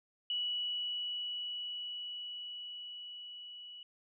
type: tone with level ramp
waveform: sine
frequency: 2941 Hz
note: F#7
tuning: 11 cents flat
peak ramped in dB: -32 to -47 dBFS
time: 0.3-3.83 s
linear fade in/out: 2 ms
effects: none